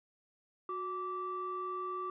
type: tone pair together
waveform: sine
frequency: 366.6 / 1164 Hz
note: F#4 / D6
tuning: -16 / -16 cents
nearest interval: octave + minor sixth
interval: 2000 cents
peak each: -40 / -36 dBFS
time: 0.69-2.1 s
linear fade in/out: 2 ms
effects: tanh soft clip ceiling -30 dBFS